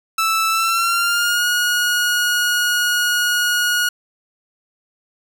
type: tone with pitch glide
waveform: sawtooth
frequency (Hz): 1318.5 to 1446.2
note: E6 to F#6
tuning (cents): 0 to -40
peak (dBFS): -12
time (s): 0.18-3.89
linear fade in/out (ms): 5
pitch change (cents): +160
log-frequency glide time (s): 0.49-1.46
effects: none